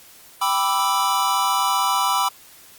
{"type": "chord", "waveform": "square", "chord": "E minor seventh", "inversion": "first", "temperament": "equal", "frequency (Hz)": [784, 987.8, 1174.7, 1318.5], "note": ["G5", "B5", "D6", "E6"], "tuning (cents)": [0, 0, 0, 0], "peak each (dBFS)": [-26, -22, -25, -26], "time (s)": [0.41, 2.29], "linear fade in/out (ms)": 10, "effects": ["white hiss -47 dBFS RMS until 2.78 s", "Opus 48 kbps"]}